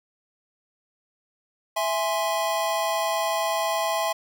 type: chord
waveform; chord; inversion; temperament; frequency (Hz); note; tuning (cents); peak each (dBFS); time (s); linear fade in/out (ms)
square; E augmented; none; equal; 659.3 / 830.6 / 1046.5; E5 / G#5 / B#5; 0 / 0 / 0; -27 / -29 / -29; 1.76-4.13; 10
effects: none